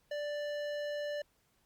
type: tone with hard clipping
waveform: sine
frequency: 587.3 Hz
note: D5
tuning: in tune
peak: -37 dBFS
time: 0.11-1.22 s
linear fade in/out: 5 ms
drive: 14 dB
effects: pink hiss -73 dBFS RMS until 1.65 s + Opus 48 kbps